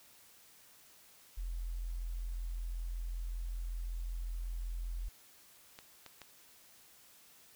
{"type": "tone", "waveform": "sine", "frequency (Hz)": 42.65, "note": "F1", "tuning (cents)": -40, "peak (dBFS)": -36, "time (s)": [1.37, 5.09], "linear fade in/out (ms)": 10}
{"type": "clicks", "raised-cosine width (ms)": 0.2, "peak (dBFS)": -31, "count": 3, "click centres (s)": [5.789, 6.063, 6.217]}
{"effects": ["white hiss -61 dBFS RMS until 7.55 s"]}